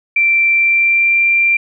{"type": "tone with pitch glide", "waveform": "sine", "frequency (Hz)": [2349, 2368], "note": ["D7", "D7"], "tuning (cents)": [0, 14], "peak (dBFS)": -9, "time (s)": [0.16, 1.57], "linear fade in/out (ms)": 5, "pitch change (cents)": 14, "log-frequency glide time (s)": [0.51, 1.24], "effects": []}